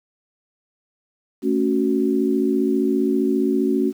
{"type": "chord", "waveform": "sine", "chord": "F# minor", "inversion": "first", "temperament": "equal with one note detuned", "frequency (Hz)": [222.2, 277.2, 370], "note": ["A3", "C#4", "F#4"], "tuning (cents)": [17, 0, 0], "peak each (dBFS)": [-22, -20, -21], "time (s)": [1.42, 3.93], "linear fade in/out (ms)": 50, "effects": ["8-bit"]}